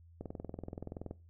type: click train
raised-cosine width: 2 ms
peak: -28 dBFS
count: 20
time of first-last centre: 0.21-1.11 s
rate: 21.1 Hz
effects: noise-tail reverb RT60 0.3 s tail -19 dB re dry + added 84 Hz sine -56 dBFS peak until 1.29 s